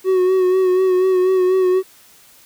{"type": "tone with vibrato", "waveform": "triangle", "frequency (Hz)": 371.3, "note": "F#4", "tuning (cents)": 6, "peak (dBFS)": -10, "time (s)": [0.04, 1.83], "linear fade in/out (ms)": 50, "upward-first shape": "sine", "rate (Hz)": 4.1, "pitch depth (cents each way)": 34, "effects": ["white hiss -48 dBFS RMS until 2.45 s"]}